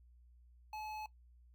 square tone with notch filter, 858 Hz, A5, 44 cents flat, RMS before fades -45 dBFS, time 0.73-1.06 s, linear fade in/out 2 ms, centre 9300 Hz, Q 0.66, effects noise-tail reverb RT60 0.1 s tail -17 dB re dry + added 60 Hz sine -60 dBFS peak until 1.54 s

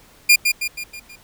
sawtooth tone with echo, 2412 Hz, D7, 46 cents sharp, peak -5 dBFS, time 0.29-0.36 s, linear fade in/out 10 ms, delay 160 ms, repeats 5, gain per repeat -6 dB, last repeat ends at 1.16 s, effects pink hiss -50 dBFS RMS until 1.23 s

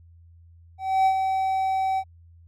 triangle tone with ADSR envelope, 765 Hz, G5, 42 cents flat, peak -13 dBFS, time 0.78-2.04 s, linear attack 280 ms, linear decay 73 ms, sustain -6 dB, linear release 59 ms, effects added 84 Hz sine -48 dBFS peak until 2.47 s + MP3 64 kbps

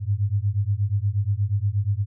sine beating tone pair, 97.5 / 105.9 Hz, G2 / G#2, -9 / +34 cents, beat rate 8.4 Hz, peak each -23 / -23 dBFS, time 0-2.06 s, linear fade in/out 50 ms, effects none

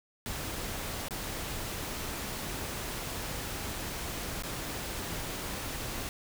pink noise with dropouts, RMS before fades -37 dBFS, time 0.26-6.09 s, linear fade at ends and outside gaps 0 ms, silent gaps 1.084-1.108 / 4.423-4.435 s, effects none

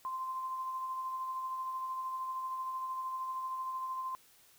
sine tone with tremolo, 1041 Hz, C6, 9 cents flat, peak -34 dBFS, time 0.05-4.15 s, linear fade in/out 0 ms, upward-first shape sine, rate 13 Hz, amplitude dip 30%, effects white hiss -63 dBFS RMS until 4.58 s

